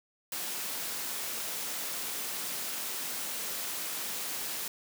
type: high-pass noise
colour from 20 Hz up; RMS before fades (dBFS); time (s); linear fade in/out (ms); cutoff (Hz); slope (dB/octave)
white; -36; 0.32-4.68; 2; 170; 12
effects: none